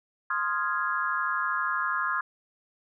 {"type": "chord", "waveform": "sine", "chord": "F minor seventh", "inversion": "second", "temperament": "equal", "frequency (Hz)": [1046.5, 1244.5, 1396.9, 1661.2], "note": ["C6", "Eb6", "F6", "Ab6"], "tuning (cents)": [0, 0, 0, 0], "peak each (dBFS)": -31, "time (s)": [0.3, 2.21], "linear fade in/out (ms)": 5, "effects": []}